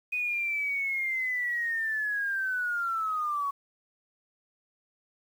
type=linear sweep; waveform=sine; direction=down; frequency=2497 to 1108.7 Hz; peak=-27 dBFS; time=0.12-3.51 s; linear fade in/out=10 ms; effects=9-bit